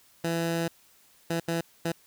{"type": "tone bursts at uneven times", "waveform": "15% pulse", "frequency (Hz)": 167, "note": "E3", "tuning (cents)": 23, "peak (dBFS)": -20, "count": 4, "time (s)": [[0.24, 0.68], [1.3, 1.4], [1.48, 1.61], [1.85, 1.92]], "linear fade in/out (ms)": 5, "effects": ["white hiss -60 dBFS RMS until 2.06 s"]}